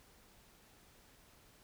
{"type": "silence", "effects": ["pink hiss -64 dBFS RMS until 1.63 s"]}